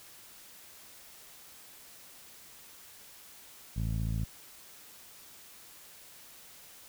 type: tone with low-pass filter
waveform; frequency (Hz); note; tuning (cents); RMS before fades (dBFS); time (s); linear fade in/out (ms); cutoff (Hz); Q
15% pulse; 55.2; A1; +6; -32; 3.76-4.25; 10; 160; 0.87
effects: white hiss -53 dBFS RMS until 6.88 s